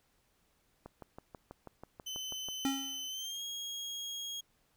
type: click train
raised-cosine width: 1 ms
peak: -32 dBFS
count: 11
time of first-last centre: 0.86-2.486 s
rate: 6.15 Hz
type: tone with pitch glide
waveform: 30% pulse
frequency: 3044 to 3281 Hz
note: F#7 to G#7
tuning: +48 to -22 cents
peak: -36 dBFS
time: 2.06-4.41 s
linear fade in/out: 10 ms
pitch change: +130 cents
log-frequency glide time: 3.09-3.43 s
type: tone with exponential decay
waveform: square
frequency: 271.8 Hz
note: C#4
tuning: 34 cents flat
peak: -28 dBFS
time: 2.65-3.08 s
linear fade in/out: 1 ms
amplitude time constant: 92 ms
effects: pink hiss -73 dBFS RMS until 4.76 s